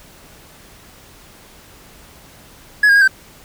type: tone with pitch steps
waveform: triangle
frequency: 1686 / 1622 / 1639 / 1553 Hz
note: G#6 / G#6 / G#6 / G6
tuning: +26 / -41 / -23 / -17 cents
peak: -6 dBFS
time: 2.83-3.078 s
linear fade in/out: 5 ms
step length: 62 ms
effects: pink hiss -44 dBFS RMS until 3.44 s